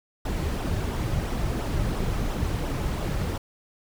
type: noise with flanger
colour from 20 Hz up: brown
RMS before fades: -27 dBFS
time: 0.25-3.38 s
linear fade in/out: 5 ms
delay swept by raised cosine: 0.44 to 4.34 ms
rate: 2.9 Hz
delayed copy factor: -0.5
effects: none